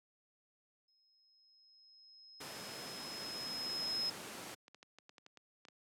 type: tone with exponential growth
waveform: sine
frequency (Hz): 5140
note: E8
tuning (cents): -45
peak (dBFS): -33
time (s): 0.88-4.1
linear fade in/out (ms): 5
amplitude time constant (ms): 700
type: noise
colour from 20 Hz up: pink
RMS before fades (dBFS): -46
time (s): 2.4-4.55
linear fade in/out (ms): 10
type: clicks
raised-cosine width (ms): 0.2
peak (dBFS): -38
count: 12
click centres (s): 4.233 / 4.385 / 4.681 / 4.746 / 4.829 / 4.986 / 5.094 / 5.182 / 5.264 / 5.373 / 5.652 / 5.685
effects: high-pass 200 Hz 12 dB/octave + low-pass 12000 Hz 12 dB/octave